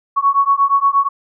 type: beating tone pair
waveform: sine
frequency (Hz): 1108.7 / 1117.2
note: C#6 / C#6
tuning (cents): 0 / +13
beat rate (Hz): 8.5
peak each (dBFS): -14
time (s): 0.16-1.09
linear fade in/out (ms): 20
effects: none